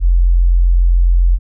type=tone; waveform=sine; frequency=43.65 Hz; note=F1; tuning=in tune; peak=-7 dBFS; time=0-1.39 s; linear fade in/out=50 ms; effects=none